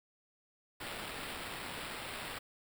white noise with sample-and-hold, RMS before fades -43 dBFS, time 0.8-2.39 s, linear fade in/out 10 ms, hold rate 6300 Hz, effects none

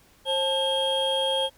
triangle tone cluster, 534 / 876 / 3244 Hz, C5 / A5 / G#7, +35 / -8 / -41 cents, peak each -24 / -29 / -24 dBFS, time 0.25-1.5 s, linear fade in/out 50 ms, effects pink hiss -58 dBFS RMS until 1.57 s

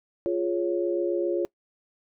sine chord, Db major, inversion first, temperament equal with one note detuned, 349.2 / 416.7 / 554.4 Hz, F4 / Ab4 / Db5, 0 / +6 / 0 cents, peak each -25 / -31 / -29 dBFS, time 0.26-1.45 s, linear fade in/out 0 ms, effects noise-tail reverb RT60 0.1 s tail -23 dB re dry

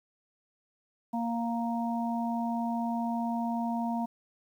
harmonic tone, 233.1 Hz, A#3, in tune, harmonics 1 / 3 / 4, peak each -30 / -35 / -36 dBFS, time 1.13-4.06 s, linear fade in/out 10 ms, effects 10-bit

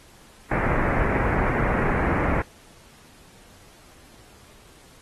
pink low-pass noise, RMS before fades -23 dBFS, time 0.51-2.42 s, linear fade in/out 5 ms, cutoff 2200 Hz, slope 48 dB/octave, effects pink hiss -52 dBFS RMS until 5.01 s + AAC 32 kbps

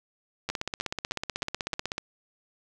two click trains, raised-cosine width 0.2 ms, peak -13 / -13 dBFS, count 5 / 25, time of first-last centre 0.5-1.738 / 0.49-1.981 s, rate 3.23 / 16.1 Hz, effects none

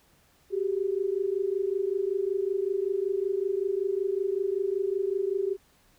sine tone pair together, 377.1 / 402.4 Hz, F#4 / G4, +33 / +45 cents, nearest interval minor second, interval 112 cents, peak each -28 dBFS, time 0.5-5.57 s, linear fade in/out 50 ms, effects pink hiss -63 dBFS RMS until 5.98 s

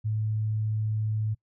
sine tone, 108.2 Hz, A2, 29 cents flat, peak -25 dBFS, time 0.04-1.35 s, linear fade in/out 20 ms, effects noise-tail reverb RT60 0.1 s tail -24 dB re dry

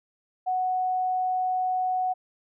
sine tone, 740 Hz, F#5, in tune, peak -23 dBFS, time 0.46-2.14 s, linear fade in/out 20 ms, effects none

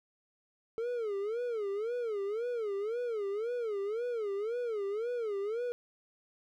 triangle tone with vibrato, 440 Hz, A4, in tune, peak -30 dBFS, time 0.78-5.72 s, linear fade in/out 0 ms, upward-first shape sine, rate 1.9 Hz, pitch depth 190 cents each way, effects none

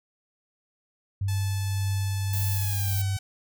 sine tone with tremolo, 98 Hz, G2, in tune, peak -23 dBFS, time 1.21-3.17 s, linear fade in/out 5 ms, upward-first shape triangle, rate 1.8 Hz, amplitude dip 25%
5% pulse tone with pitch glide, 870 to 757.4 Hz, A5 to F#5, -20 to +40 cents, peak -25 dBFS, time 1.28-3.19 s, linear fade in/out 5 ms, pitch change -240 cents, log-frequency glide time 2.53-3.05 s
violet noise, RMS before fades -33 dBFS, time 2.33-3.02 s, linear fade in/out 5 ms
effects none

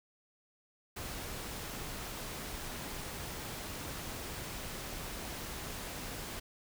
pink noise, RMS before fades -42 dBFS, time 0.96-6.4 s, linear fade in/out 10 ms, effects none

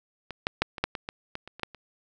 clicks, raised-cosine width 0.3 ms, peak -20 / -9 / -6 / -20 / -7 / -16 / -17 / -18 / -26 / -27 / -12 / -29 dBFS, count 12, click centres 0.307 / 0.469 / 0.62 / 0.782 / 0.84 / 0.952 / 1.089 / 1.354 / 1.476 / 1.596 / 1.633 / 1.747 s, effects none

